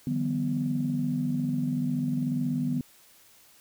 sine tone cluster, 150.4 / 170.8 / 192.6 / 246.8 Hz, D3 / F3 / G3 / B3, +42 / -38 / -30 / -1 cents, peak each -30 / -36 / -35 / -27 dBFS, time 0.07-2.81 s, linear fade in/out 2 ms, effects tanh soft clip ceiling -16 dBFS + white hiss -57 dBFS RMS until 3.6 s

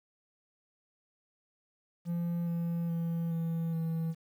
triangle tone with pitch steps, 171.4 / 169.33 / 167.29 / 165.27 / 163.28 Hz, F3 / E3 / E3 / E3 / E3, -32 / +47 / +26 / +5 / -16 cents, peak -28 dBFS, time 2.05-4.15 s, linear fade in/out 50 ms, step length 420 ms, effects 10-bit

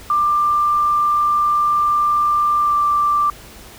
sine tone with pitch glide, 1187 to 1176.8 Hz, D6 to D6, +18 to +3 cents, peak -13 dBFS, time 0.1-3.3 s, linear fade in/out 2 ms, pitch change -15 cents, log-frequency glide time 2.6-2.75 s, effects added 50 Hz sine -46 dBFS peak until 3.78 s + pink hiss -40 dBFS RMS until 3.78 s

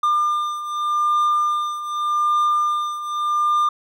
triangle beating tone pair, 1200 / 1200.84 Hz, D6 / D6, +37 / +38 cents, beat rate 0.84 Hz, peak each -17 / -22 dBFS, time 0.03-3.69 s, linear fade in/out 5 ms, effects none

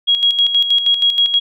sine tone with tremolo, 3300 Hz, G#7, 12 cents flat, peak -9 dBFS, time 0.07-1.4 s, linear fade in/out 20 ms, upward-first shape square, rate 6.3 Hz, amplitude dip 60%, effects none

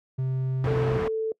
triangle tone with pitch glide, 130.81 to 128.34 Hz, C3 to C3, 0 to -33 cents, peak -22 dBFS, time 0.18-0.98 s, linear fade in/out 10 ms, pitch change -33 cents, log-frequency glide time 0.63-0.78 s
pink low-pass noise, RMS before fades -30 dBFS, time 0.64-1.08 s, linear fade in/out 2 ms, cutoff 1600 Hz, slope 12 dB/octave
sine tone, 441.7 Hz, A4, 7 cents sharp, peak -24 dBFS, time 0.67-1.32 s, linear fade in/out 2 ms
effects noise-tail reverb RT60 0.1 s tail -24 dB re dry + high-pass 60 Hz 12 dB/octave

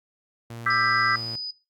sawtooth tone with pitch glide, 116.54 to 113.88 Hz, A#2 to A#2, 0 to -40 cents, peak -32 dBFS, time 0.5-1.36 s, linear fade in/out 5 ms, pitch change -40 cents, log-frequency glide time 0.81-1.24 s
sine chord, E minor seventh, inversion third, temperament just, 1186.7 / 1318.5 / 1582.2 / 1977.8 Hz, D6 / E6 / G6 / B6, +18 / 0 / +16 / +2 cents, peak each -25 dBFS, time 0.66-1.16 s, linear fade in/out 5 ms
sine tone, 4978 Hz, D#8, in tune, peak -29 dBFS, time 0.7-1.51 s, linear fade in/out 5 ms
effects noise-tail reverb RT60 0.3 s tail -21 dB re dry + Opus 48 kbps

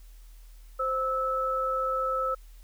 sine tone pair together, 523.3 / 1307.3 Hz, C5 / E6, 0 / -15 cents, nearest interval octave + major third, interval 1585 cents, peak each -30 / -27 dBFS, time 0.79-2.35 s, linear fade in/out 10 ms, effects added 40 Hz sine -46 dBFS peak until 2.63 s + white hiss -62 dBFS RMS until 2.63 s

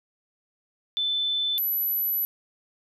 sine tone pair in turn, 3520 / 11922 Hz, A7 / F#9, 0 / +12 cents, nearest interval octave + major sixth, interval 2112 cents, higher second, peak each -23 dBFS, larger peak neither, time 0.97-1.58 / 1.58-2.25 s, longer second, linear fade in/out 0 ms, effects none

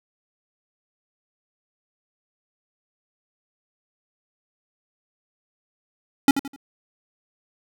square tone with echo, 277.2 Hz, C#4, in tune, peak -11 dBFS, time 6.28-6.31 s, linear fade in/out 2 ms, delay 84 ms, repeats 3, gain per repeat -10 dB, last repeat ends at 6.562 s, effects none

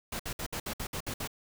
pink noise bursts, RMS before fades -36 dBFS, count 9, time 0.12-1.275 s, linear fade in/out 5 ms, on 75 ms, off 60 ms, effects none

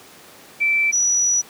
sine tone pair in turn, 2330 / 5871 Hz, D7 / F#8, -14 / -14 cents, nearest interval octave + major third, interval 1600 cents, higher second, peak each -15 dBFS, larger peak neither, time 0.6-0.92 / 0.92-1.42 s, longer second, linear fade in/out 20 ms, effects pink hiss -44 dBFS RMS until 1.49 s + high-pass 200 Hz 12 dB/octave

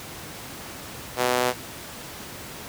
sawtooth tone with high-pass filter, 124.5 Hz, B2, 14 cents sharp, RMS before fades -23 dBFS, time 1.16-1.54 s, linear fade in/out 50 ms, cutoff 520 Hz, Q 1.2, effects pink hiss -38 dBFS RMS until 2.68 s + high-pass 80 Hz 12 dB/octave

